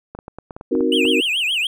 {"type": "clicks", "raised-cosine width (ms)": 1, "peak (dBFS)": -19, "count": 10, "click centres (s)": [0.15, 0.189, 0.281, 0.386, 0.508, 0.565, 0.611, 0.752, 0.807, 1.053]}
{"type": "chord", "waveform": "sine", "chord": "C half-diminished seventh", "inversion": "none", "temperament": "equal", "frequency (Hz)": [261.6, 311.1, 370, 466.2], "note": ["C4", "Eb4", "Gb4", "Bb4"], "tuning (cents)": [0, 0, 0, 0], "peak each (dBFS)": -21, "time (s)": [0.71, 1.21], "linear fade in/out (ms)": 10}
{"type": "tone with vibrato", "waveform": "triangle", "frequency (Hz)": 2821, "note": "F7", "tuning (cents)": 17, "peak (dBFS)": -16, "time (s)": [0.92, 1.67], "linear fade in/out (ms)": 2, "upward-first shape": "triangle", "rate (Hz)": 7, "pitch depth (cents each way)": 290}
{"effects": []}